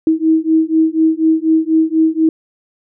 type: beating tone pair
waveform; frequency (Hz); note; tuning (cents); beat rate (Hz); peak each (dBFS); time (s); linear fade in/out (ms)
sine; 317.8 / 321.9; D#4 / E4; +37 / -41; 4.1; -13; 0.07-2.29; 2
effects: none